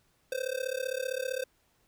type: tone with amplitude modulation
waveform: square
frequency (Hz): 518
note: C5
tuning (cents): -17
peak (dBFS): -28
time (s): 0.32-1.44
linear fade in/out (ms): 2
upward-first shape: sine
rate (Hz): 35.4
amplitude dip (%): 95
effects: pink hiss -70 dBFS RMS until 1.87 s